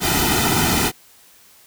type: noise with comb filter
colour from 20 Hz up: pink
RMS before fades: -18 dBFS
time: 0-0.92 s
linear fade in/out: 50 ms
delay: 1.8 ms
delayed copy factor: -0.85
effects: white hiss -50 dBFS RMS until 1.66 s